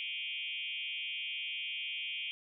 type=tone with frequency modulation; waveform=sine; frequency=2794 Hz; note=F7; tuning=in tune; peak=-36 dBFS; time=0-2.31 s; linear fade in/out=0 ms; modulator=146 Hz; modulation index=3.5; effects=none